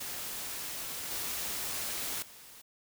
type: noise with level steps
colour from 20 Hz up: white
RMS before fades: -39 / -36 / -52 dBFS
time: 0-2.62 s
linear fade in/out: 10 ms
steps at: 1.11 / 2.22 s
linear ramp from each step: 5 ms
effects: none